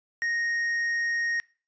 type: tone with tanh clipping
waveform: sine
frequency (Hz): 1864.7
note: A#6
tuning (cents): 0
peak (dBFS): -26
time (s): 0.22-1.4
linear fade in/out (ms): 0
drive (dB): 5
effects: noise-tail reverb RT60 0.4 s tail -23 dB re dry + resampled to 16000 Hz